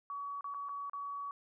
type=tone with dropouts; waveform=sine; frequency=1132 Hz; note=C#6; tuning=36 cents sharp; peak=-38 dBFS; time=0.1-1.31 s; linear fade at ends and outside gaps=1 ms; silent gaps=0.409-0.443 / 0.54-0.545 / 0.687-0.692 / 0.897-0.933 s; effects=none